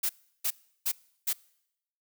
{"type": "noise bursts", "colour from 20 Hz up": "blue", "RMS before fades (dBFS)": -28, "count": 4, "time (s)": [0.03, 1.332], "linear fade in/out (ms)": 10, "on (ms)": 63, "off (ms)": 350, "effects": ["noise-tail reverb RT60 0.8 s tail -24 dB re dry"]}